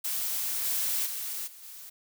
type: noise with level steps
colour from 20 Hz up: blue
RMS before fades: -31 / -29 / -35 / -49 / -45 dBFS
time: 0.04-1.9 s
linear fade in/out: 10 ms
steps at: 0.64 / 1.05 / 1.46 / 1.62 s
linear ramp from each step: 20 ms
effects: none